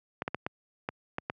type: clicks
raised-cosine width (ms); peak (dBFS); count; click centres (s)
0.5; -16; 7; 0.221 / 0.279 / 0.346 / 0.465 / 0.889 / 1.184 / 1.299
effects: high-pass 100 Hz 12 dB/octave